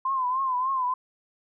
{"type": "tone with vibrato", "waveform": "sine", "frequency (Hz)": 1035, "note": "C6", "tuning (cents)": -19, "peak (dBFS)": -23, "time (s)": [0.05, 0.94], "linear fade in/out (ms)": 5, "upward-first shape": "triangle", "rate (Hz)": 3.4, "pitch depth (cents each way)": 96, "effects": []}